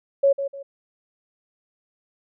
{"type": "tone with echo", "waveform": "sine", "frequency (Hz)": 554.4, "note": "C#5", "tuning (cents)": 0, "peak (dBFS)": -13, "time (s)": [0.23, 0.33], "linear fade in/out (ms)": 10, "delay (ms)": 150, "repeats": 2, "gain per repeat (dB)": -10, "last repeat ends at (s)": 0.63, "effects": []}